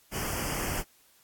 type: band-stop noise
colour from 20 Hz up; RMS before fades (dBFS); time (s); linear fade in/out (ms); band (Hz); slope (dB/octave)
pink; -32; 0.11-0.84; 50; 3200 to 4700; 96
effects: white hiss -62 dBFS RMS until 1.23 s + AAC 64 kbps